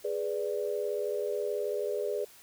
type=chord; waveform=sine; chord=G# diminished; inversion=none; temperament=equal; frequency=415.3 / 493.9 / 587.3 Hz; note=G#4 / B4 / D5; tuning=0 / 0 / 0 cents; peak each=-32 / -35 / -35 dBFS; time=0.04-2.25 s; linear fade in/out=10 ms; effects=white hiss -55 dBFS RMS until 2.42 s